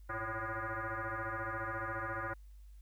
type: tone with frequency modulation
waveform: sine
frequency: 103.83 Hz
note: G#2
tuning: in tune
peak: -36 dBFS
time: 0.09-2.34 s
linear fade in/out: 10 ms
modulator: 222 Hz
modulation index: 7.4
effects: added 50 Hz sine -51 dBFS peak until 2.81 s + white hiss -75 dBFS RMS until 2.81 s